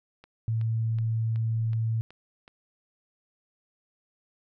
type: click train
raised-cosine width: 0.3 ms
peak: -33 dBFS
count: 7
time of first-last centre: 0.24-2.479 s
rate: 2.68 Hz
type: tone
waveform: sine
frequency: 112.7 Hz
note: A2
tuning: 42 cents sharp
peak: -24 dBFS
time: 0.48-2.01 s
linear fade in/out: 0 ms
effects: none